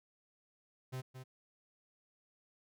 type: tone with echo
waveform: 45% pulse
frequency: 129.3 Hz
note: C3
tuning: 20 cents flat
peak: -39 dBFS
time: 0.92-1.02 s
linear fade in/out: 20 ms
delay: 220 ms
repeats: 1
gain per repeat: -8 dB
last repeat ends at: 1.24 s
effects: none